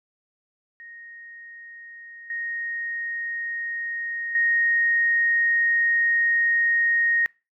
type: tone with level steps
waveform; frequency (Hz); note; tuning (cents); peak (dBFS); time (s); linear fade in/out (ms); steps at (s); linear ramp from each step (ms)
sine; 1864.7; A#6; 0; -40 / -27 / -18; 0.8-7.26; 0; 2.3 / 4.35; 2
effects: noise-tail reverb RT60 0.3 s tail -25 dB re dry